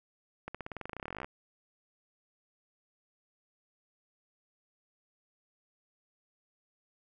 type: accelerating click train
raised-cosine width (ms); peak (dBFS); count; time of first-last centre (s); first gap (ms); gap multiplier
0.5; -24; 24; 0.48-1.245; 66; 0.93
effects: none